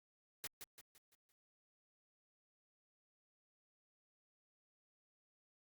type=noise with echo; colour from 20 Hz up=white; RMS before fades=-44 dBFS; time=0.44-0.47 s; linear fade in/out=0 ms; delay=170 ms; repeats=5; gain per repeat=-7 dB; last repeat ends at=1.32 s; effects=Opus 48 kbps